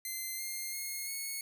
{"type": "tone with pitch steps", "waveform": "5% pulse", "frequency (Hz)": [2071, 2112, 2154, 2197], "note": ["C7", "C7", "C7", "C#7"], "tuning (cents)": [-18, 16, 50, -16], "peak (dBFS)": -27, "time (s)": [0.05, 1.41], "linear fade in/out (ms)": 2, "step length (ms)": 340, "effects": []}